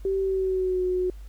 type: tone with pitch glide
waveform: sine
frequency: 386.7 to 365.6 Hz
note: G4 to F#4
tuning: -24 to -21 cents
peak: -22 dBFS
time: 0.05-1.1 s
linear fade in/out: 2 ms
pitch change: -97 cents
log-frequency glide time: 0.2-0.83 s
effects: added 50 Hz sine -38 dBFS peak until 1.28 s + pink hiss -59 dBFS RMS until 1.28 s